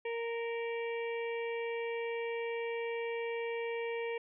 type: harmonic tone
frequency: 464.4 Hz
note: A#4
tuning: 7 cents flat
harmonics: 1 / 2 / 4 / 5 / 6 / 7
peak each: -35 / -45 / -47 / -44 / -51 / -59 dBFS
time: 0.05-4.18 s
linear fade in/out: 5 ms
effects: none